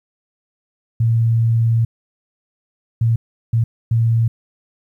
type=tone bursts at uneven times; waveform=sine; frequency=114.7 Hz; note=A#2; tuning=28 cents flat; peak=-12 dBFS; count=4; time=1-1.85 / 3.01-3.16 / 3.53-3.64 / 3.91-4.28 s; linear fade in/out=5 ms; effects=9-bit